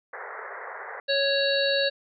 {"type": "band-pass noise", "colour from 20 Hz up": "white", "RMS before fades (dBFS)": -38, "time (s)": [0.13, 1], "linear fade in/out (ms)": 2, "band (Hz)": [400, 2000], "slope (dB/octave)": 96}
{"type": "harmonic tone", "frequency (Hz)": 554.4, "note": "C#5", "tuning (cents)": 0, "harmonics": [1, 3, 5, 7, 8], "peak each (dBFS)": [-24, -28, -34, -28, -30], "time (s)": [1.08, 1.9], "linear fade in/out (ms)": 20}
{"effects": []}